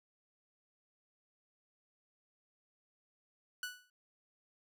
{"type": "tone with exponential decay", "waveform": "sawtooth", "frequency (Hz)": 1480, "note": "F#6", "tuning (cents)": 0, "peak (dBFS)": -32, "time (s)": [3.63, 3.9], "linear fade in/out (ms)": 2, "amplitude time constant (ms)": 58, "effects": []}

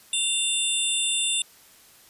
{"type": "tone cluster", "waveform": "sine", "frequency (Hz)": [2767, 3567, 7690, 9310, 10460], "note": ["F7", "A7", "B8", "D9", "E9"], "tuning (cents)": [-17, 23, -47, -16, -15], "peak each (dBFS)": [-29, -26, -30, -28, -34], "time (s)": [0.13, 1.42], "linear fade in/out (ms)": 2, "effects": ["white hiss -53 dBFS RMS until 2.09 s", "resampled to 32000 Hz"]}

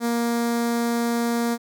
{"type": "tone with notch filter", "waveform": "sawtooth", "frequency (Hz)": 235, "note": "A#3", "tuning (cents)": 14, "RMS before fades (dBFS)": -23, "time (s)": [0, 1.58], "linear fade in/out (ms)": 50, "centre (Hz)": 2800, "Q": 1.6, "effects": []}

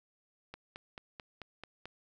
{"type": "click train", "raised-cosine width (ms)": 0.3, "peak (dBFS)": -28, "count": 7, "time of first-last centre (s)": [0.54, 1.856], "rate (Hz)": 4.56, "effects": []}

